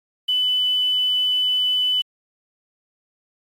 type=tone with quantisation; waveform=sine; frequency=2998 Hz; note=F#7; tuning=22 cents sharp; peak=-17 dBFS; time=0.28-2.02 s; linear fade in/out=10 ms; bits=7; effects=AAC 64 kbps